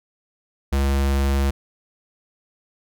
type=tone; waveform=square; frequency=68.8 Hz; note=C#2; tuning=12 cents flat; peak=-18 dBFS; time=0.72-1.51 s; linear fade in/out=10 ms; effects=none